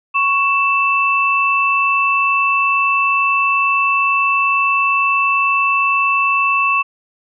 sine tone pair together, 1107.8 / 2650 Hz, C#6 / E7, -1 / +9 cents, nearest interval octave + minor third, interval 1510 cents, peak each -15 dBFS, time 0.14-6.83 s, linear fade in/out 20 ms, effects none

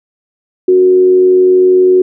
sine tone with frequency modulation, 368.5 Hz, F#4, 7 cents flat, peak -4 dBFS, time 0.68-2.02 s, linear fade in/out 5 ms, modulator 92.4 Hz, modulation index 0.24, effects none

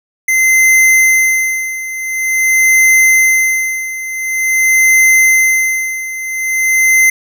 square tone with tremolo, 2068 Hz, C7, 21 cents flat, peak -6 dBFS, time 0.28-7.1 s, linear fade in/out 5 ms, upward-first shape sine, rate 0.47 Hz, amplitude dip 80%, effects none

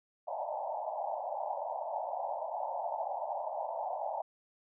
white band-pass noise, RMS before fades -37 dBFS, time 0.27-4.22 s, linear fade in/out 10 ms, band 570 to 920 Hz, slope 96 dB/octave, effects none

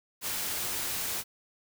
white noise, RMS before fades -33 dBFS, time 0.21-1.24 s, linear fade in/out 50 ms, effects none

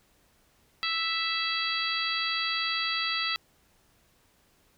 harmonic tone, 659.3 Hz, E5, in tune, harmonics 2 / 3 / 4 / 5 / 6 / 7, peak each -34 / -34 / -34 / -34 / -34 / -34 dBFS, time 0.83-3.36 s, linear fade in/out 0 ms, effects pink hiss -65 dBFS RMS until 4.77 s

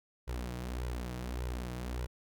sawtooth tone with flanger, 61.2 Hz, B1, 15 cents flat, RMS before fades -38 dBFS, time 0.27-2.07 s, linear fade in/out 20 ms, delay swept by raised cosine 2 to 6.4 ms, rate 1.7 Hz, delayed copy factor +0.7, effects none

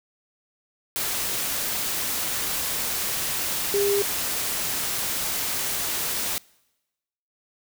sine tone in noise, 402.6 Hz, G4, 46 cents sharp, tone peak -20 dBFS, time 3.74-4.02 s, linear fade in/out 0 ms, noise white, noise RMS -27 dBFS, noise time 0.96-6.38 s, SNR +4 dB, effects noise-tail reverb RT60 1.0 s tail -25 dB re dry

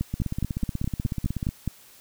two click trains, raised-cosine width 5 ms, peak -15 / -13 dBFS, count 23 / 9, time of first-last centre 0.14-1.49 / 0.01-1.677 s, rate 16.3 / 4.8 Hz, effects white hiss -52 dBFS RMS until 2 s

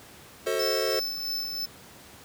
square chord, F# diminished seventh, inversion none, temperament just, 370 / 444 / 532.8 / 639.4 Hz, F#4 / A4 / C5 / Eb5, 0 / +16 / +31 / +47 cents, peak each -33 / -30 / -31 / -34 dBFS, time 0.46-1 s, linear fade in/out 10 ms
square tone with tremolo, 5274 Hz, E8, in tune, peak -28 dBFS, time 0.59-1.66 s, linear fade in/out 10 ms, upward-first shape sine, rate 3 Hz, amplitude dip 40%
effects pink hiss -49 dBFS RMS until 2.24 s + high-pass 80 Hz 12 dB/octave

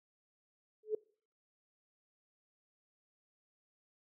sine tone with exponential growth, 430 Hz, A4, 40 cents flat, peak -27 dBFS, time 0.83-0.95 s, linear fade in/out 5 ms, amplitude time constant 25 ms, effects noise-tail reverb RT60 0.5 s tail -24 dB re dry

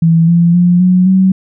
sine tone with pitch steps, 164.81 / 170.52 / 176.44 / 182.55 / 188.88 Hz, E3 / F3 / F3 / F#3 / F#3, 0 / -41 / +18 / -23 / +36 cents, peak -5 dBFS, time 0.02-1.32 s, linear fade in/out 5 ms, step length 260 ms, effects none

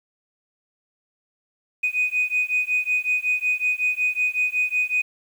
sine beating tone pair, 2489 / 2494.4 Hz, D#7 / D#7, 0 / +4 cents, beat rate 5.4 Hz, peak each -22 dBFS, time 1.83-5.02 s, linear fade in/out 10 ms, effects tanh soft clip ceiling -14 dBFS + 8-bit

